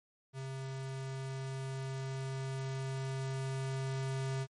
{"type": "tone with level ramp", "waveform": "square", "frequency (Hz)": 133.6, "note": "C3", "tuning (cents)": 36, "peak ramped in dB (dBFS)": [-40, -34], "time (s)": [0.33, 4.47], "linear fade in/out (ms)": 50, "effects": ["MP3 48 kbps"]}